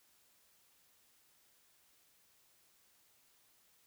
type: silence
effects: white hiss -70 dBFS RMS until 3.86 s